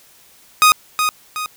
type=tone with echo; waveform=sawtooth; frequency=1245 Hz; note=D#6; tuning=1 cent sharp; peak=-4 dBFS; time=0.62-0.72 s; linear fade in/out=0 ms; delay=370 ms; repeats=2; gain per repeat=-7 dB; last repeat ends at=1.46 s; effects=white hiss -49 dBFS RMS until 1.56 s